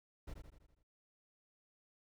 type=noise with echo; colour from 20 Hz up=brown; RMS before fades=-45 dBFS; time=0.27-0.34 s; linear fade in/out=10 ms; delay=82 ms; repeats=6; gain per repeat=-5 dB; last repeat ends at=0.832 s; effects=none